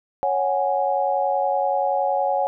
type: chord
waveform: sine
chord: C# suspended fourth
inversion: none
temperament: equal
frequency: 554.4 / 740 / 830.6 Hz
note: C#5 / F#5 / G#5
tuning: 0 / 0 / 0 cents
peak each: -23 dBFS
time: 0.23-2.47 s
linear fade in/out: 0 ms
effects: none